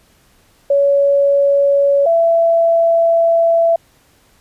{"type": "tone pair in turn", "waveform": "sine", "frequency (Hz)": [562, 668.3], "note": ["C#5", "E5"], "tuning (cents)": [24, 24], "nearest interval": "minor third", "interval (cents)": 300, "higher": "second", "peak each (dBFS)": -9, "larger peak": "neither", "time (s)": [[0.7, 2.06], [2.06, 3.76]], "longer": "second", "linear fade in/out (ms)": 5, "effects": ["pink hiss -53 dBFS RMS until 4.4 s", "resampled to 32000 Hz"]}